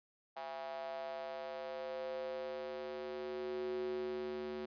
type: tone with high-pass filter sweep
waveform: square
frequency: 74.3 Hz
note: D2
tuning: 21 cents sharp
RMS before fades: -42 dBFS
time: 0.36-4.66 s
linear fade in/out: 10 ms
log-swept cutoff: 750 to 310 Hz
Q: 5.8
effects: resampled to 11025 Hz